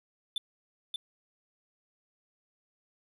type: tone with echo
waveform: triangle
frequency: 3520 Hz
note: A7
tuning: in tune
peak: -28 dBFS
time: 0.36-0.38 s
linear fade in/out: 2 ms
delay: 580 ms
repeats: 1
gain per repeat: -3 dB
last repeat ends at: 0.96 s
effects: none